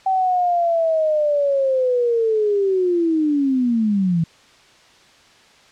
sine linear sweep, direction down, 769 to 160 Hz, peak -15 dBFS, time 0.06-4.24 s, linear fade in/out 5 ms, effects white hiss -50 dBFS RMS until 5.71 s + low-pass 5000 Hz 12 dB/octave

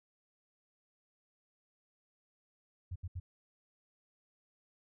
sine tone bursts, 89.3 Hz, F2, 39 cents sharp, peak -37 dBFS, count 3, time 2.91-3.2 s, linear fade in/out 10 ms, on 48 ms, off 73 ms, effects none

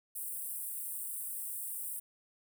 pink high-pass noise, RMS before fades -40 dBFS, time 0.15-2 s, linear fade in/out 10 ms, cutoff 8300 Hz, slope 96 dB/octave, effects none

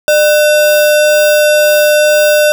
sine tone with sample-and-hold, 601 Hz, D5, 40 cents sharp, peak -5 dBFS, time 0.08-2.52 s, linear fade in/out 0 ms, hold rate 2100 Hz, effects none

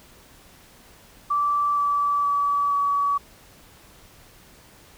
sine tone with pitch steps, 1163 / 1154.3 / 1145.7 / 1137.1 Hz, D6 / D6 / D6 / C#6, -17 / -30 / -43 / +44 cents, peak -19 dBFS, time 1.3-3.18 s, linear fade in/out 10 ms, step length 470 ms, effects pink hiss -51 dBFS RMS until 4.97 s

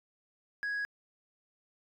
sine tone, 1661.2 Hz, G#6, in tune, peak -29 dBFS, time 0.63-0.85 s, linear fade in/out 0 ms, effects tanh soft clip ceiling -31 dBFS

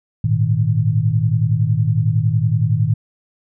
sine chord, Ab suspended second, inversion none, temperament equal with one note detuned, 105.7 / 116.54 / 155.56 Hz, Ab2 / Bb2 / Eb3, +31 / 0 / 0 cents, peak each -18 / -17 / -19 dBFS, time 0.24-2.94 s, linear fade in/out 5 ms, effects none

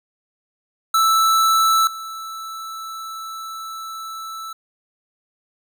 square tone with level steps, 1318.5 Hz, E6, in tune, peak -14 / -30 dBFS, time 0.94-4.53 s, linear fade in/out 5 ms, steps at 1.87 s, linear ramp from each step 2 ms, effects none

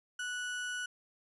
35% pulse tone, 1476 Hz, F#6, 5 cents flat, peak -34 dBFS, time 0.19-0.86 s, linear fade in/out 5 ms, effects resampled to 24000 Hz

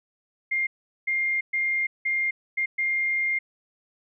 sine tone bursts at uneven times, 2115 Hz, C7, 18 cents sharp, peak -22 dBFS, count 6, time 0.51-0.67 / 1.07-1.41 / 1.53-1.87 / 2.05-2.31 / 2.57-2.66 / 2.78-3.39 s, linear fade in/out 10 ms, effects none

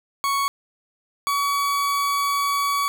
40% pulse tone pair in turn, 1112 / 1132.7 Hz, C#6 / C#6, +5 / +37 cents, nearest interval unison, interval 32 cents, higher second, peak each -19 dBFS, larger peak neither, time 0.24-0.48 / 1.27-2.88 s, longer second, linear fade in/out 0 ms, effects none

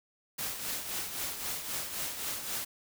white noise with tremolo, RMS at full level -34 dBFS, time 0.38-2.65 s, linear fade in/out 10 ms, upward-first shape triangle, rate 3.8 Hz, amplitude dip 60%, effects none

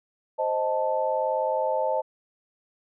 sine chord, A diminished, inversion first, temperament equal, 523.3 / 622.3 / 880 Hz, C5 / Eb5 / A5, 0 / 0 / 0 cents, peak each -27 dBFS, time 0.38-2.02 s, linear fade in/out 20 ms, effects none

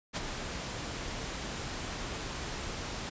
pink noise with ADSR envelope, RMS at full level -32 dBFS, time 0.13-3.1 s, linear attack 36 ms, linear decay 21 ms, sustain -6 dB, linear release 15 ms, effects resampled to 16000 Hz

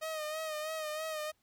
sawtooth tone with vibrato, 622.3 Hz, D#5, in tune, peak -32 dBFS, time 0.01-1.32 s, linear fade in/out 20 ms, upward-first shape sine, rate 3.1 Hz, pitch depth 46 cents each way, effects pink hiss -75 dBFS RMS until 1.42 s

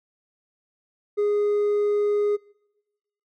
sine tone with hard clipping, 413.5 Hz, G#4, 8 cents flat, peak -20 dBFS, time 1.17-2.37 s, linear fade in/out 20 ms, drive 2 dB, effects noise-tail reverb RT60 1.0 s tail -24 dB re dry

